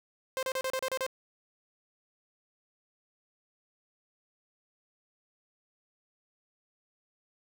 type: tone bursts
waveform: sawtooth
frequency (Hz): 523.3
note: C5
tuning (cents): 0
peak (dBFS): -26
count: 8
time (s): 0.37-1.065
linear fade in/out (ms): 0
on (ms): 58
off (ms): 33
effects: none